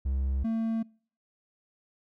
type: tone pair in turn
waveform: triangle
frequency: 66.9 / 225 Hz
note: C2 / A3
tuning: +39 / +39 cents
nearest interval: octave + major sixth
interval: 2100 cents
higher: second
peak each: -24 dBFS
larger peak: neither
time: 0.05-0.44 / 0.44-0.83 s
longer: neither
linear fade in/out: 10 ms
effects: noise-tail reverb RT60 0.5 s tail -26 dB re dry